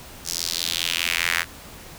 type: tone with high-pass filter sweep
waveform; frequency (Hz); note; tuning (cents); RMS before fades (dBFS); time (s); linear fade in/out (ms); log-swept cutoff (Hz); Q
square; 42.43; F1; -49; -25; 0.24-1.45; 50; 5900 to 1700; 2.4
effects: pink hiss -42 dBFS RMS until 1.98 s